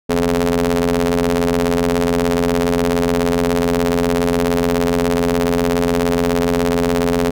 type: ring-modulated tone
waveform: sawtooth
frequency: 87.1 Hz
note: F2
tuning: 4 cents flat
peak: -7 dBFS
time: 0.09-7.31 s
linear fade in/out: 10 ms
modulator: 340 Hz
effects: none